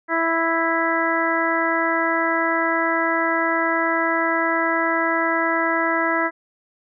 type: harmonic tone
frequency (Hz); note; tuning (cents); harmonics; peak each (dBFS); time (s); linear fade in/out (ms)
329.9; E4; +1; 1 / 2 / 3 / 4 / 5 / 6; -25 / -25 / -25 / -25 / -25 / -25; 0.08-6.31; 50
effects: none